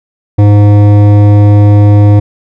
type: tone with hard clipping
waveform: sine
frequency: 103.1 Hz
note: G#2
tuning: 12 cents flat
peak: -3 dBFS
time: 0.38-2.2 s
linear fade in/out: 10 ms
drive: 13 dB
effects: none